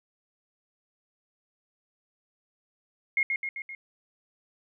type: tone with echo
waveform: sine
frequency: 2148 Hz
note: C7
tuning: 45 cents sharp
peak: -21 dBFS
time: 3.17-3.23 s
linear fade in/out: 2 ms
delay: 130 ms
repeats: 4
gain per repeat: -4 dB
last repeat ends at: 3.75 s
effects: none